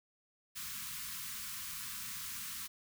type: band-stop noise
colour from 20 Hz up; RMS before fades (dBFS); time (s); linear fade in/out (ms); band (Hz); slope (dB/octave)
white; -43; 0.55-2.68; 20; 240 to 1000; 96
effects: none